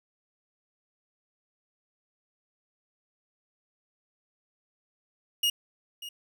40% pulse tone with echo, 2863 Hz, F7, 42 cents sharp, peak -22 dBFS, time 5.43-5.5 s, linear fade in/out 5 ms, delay 590 ms, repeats 1, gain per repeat -15 dB, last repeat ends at 6.09 s, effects none

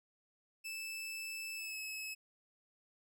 sawtooth tone with pitch glide, 2632 to 2581 Hz, E7 to E7, -3 to -37 cents, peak -38 dBFS, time 0.64-2.15 s, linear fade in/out 20 ms, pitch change -34 cents, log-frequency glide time 1.55-1.77 s, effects none

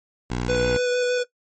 10% pulse tone, 60.7 Hz, B1, 29 cents flat, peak -16 dBFS, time 0.3-0.77 s, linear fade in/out 5 ms
square tone with vibrato, 493.9 Hz, B4, in tune, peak -20 dBFS, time 0.48-1.24 s, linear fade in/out 20 ms, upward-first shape square, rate 6.5 Hz, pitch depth 8 cents each way
effects noise-tail reverb RT60 0.1 s tail -17 dB re dry + MP3 32 kbps

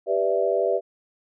sine chord, E minor seventh, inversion first, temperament equal with one note detuned, 392 / 493.9 / 587.3 / 663.8 Hz, G4 / B4 / D5 / E5, 0 / 0 / 0 / +12 cents, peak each -25 dBFS, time 0.06-0.81 s, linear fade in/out 50 ms, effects none

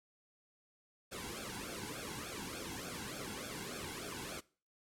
pink noise with flanger, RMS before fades -44 dBFS, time 1.11-4.41 s, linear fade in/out 20 ms, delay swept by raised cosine 1 to 1.68 ms, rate 3.4 Hz, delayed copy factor -0.95, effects noise-tail reverb RT60 0.4 s tail -22 dB re dry + low-pass 12000 Hz 12 dB/octave

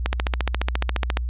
click train, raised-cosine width 0.3 ms, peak -6 dBFS, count 17, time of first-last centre 0.06-1.171 s, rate 14.4 Hz, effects added 60 Hz sine -23 dBFS peak until 1.29 s + resampled to 8000 Hz

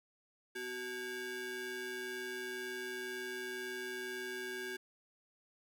40% pulse ring-modulated tone, 626 Hz, D#5, 10 cents sharp, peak -36 dBFS, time 0.55-4.77 s, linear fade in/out 10 ms, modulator 1000 Hz, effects none

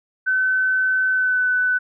sine tone with pitch glide, 1521 to 1499.2 Hz, F#6 to F#6, +47 to +22 cents, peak -16 dBFS, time 0.26-1.79 s, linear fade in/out 20 ms, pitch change -25 cents, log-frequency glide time 1.11-1.44 s, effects none

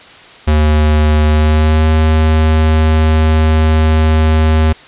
square tone with pitch glide, 76.3 to 78.58 Hz, D#2 to D#2, -33 to +18 cents, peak -8 dBFS, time 0.47-4.73 s, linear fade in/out 10 ms, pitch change +51 cents, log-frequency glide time 1.27-1.87 s, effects white hiss -37 dBFS RMS until 4.87 s + resampled to 8000 Hz

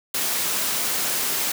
white high-pass noise, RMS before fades -24 dBFS, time 0.14-1.52 s, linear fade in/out 5 ms, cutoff 150 Hz, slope 12 dB/octave, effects none

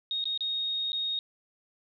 sine tone with dropouts, 3729 Hz, A#7, in tune, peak -28 dBFS, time 0.11-1.19 s, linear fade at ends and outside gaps 1 ms, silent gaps 0.241-0.255 / 0.376-0.407 / 0.92-0.93 s, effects none

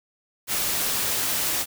white noise, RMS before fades -25 dBFS, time 0.47-1.66 s, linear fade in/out 50 ms, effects none

